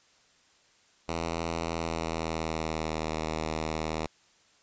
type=tone with pitch glide; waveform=5% pulse; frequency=83 to 78.98 Hz; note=E2 to D#2; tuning=+12 to +26 cents; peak=-19 dBFS; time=1.08-4.07 s; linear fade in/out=10 ms; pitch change=-86 cents; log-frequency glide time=1.67-2.93 s; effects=white hiss -63 dBFS RMS until 4.62 s + resampled to 16000 Hz